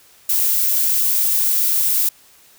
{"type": "noise", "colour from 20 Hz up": "violet", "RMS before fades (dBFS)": -17, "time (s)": [0.29, 2.09], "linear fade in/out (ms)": 5, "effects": ["white hiss -50 dBFS RMS until 2.58 s"]}